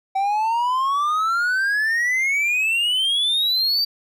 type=exponential sweep; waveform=triangle; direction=up; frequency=764 to 4675 Hz; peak=-16 dBFS; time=0.15-3.85 s; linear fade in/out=10 ms; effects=none